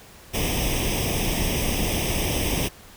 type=noise with comb filter; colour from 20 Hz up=pink; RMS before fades=-24 dBFS; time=0.33-2.69 s; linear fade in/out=20 ms; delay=0.35 ms; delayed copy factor=+0.85; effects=pink hiss -47 dBFS RMS until 2.96 s